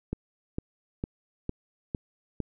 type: click train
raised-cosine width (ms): 3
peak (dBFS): -17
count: 6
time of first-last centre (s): 0.13-2.403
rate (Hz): 2.2
effects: none